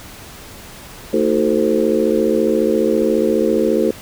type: harmonic tone with a mistuned harmonic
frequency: 74.6 Hz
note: D2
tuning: 28 cents sharp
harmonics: 3 / 4 / 5 / 6 / 7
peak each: -20 / -20 / -19 / -18 / -20 dBFS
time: 1.13-3.91 s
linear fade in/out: 5 ms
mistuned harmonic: 4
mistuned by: +92 cents
effects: pink hiss -37 dBFS RMS until 4.01 s